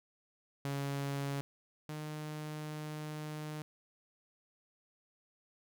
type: tone pair in turn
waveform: sawtooth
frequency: 139.9 / 152.58 Hz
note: C#3 / D#3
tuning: +16 / -34 cents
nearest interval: major second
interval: 150 cents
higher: second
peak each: -31 / -36 dBFS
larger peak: first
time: 0.65-1.41 / 1.89-3.62 s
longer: second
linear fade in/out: 0 ms
effects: none